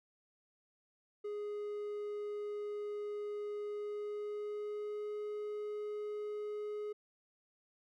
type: tone with pitch glide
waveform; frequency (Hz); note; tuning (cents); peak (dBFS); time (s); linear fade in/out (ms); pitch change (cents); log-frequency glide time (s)
triangle; 415.3 to 419.4; G#4 to G#4; 0 to +17; -36; 1.24-6.93; 10; +17; 3.64-5.15
effects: none